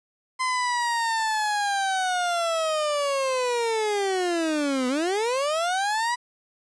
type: linear two-way sweep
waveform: 30% pulse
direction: down then up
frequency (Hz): 1033 to 246.9 to 986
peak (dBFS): -20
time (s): 0.39-6.16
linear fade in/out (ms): 20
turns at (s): 4.88
effects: resampled to 22050 Hz + 9-bit